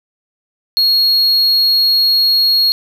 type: tone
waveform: triangle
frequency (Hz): 4300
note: C8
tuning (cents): +47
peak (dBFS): -8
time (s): 0.77-2.72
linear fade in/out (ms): 0
effects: 8-bit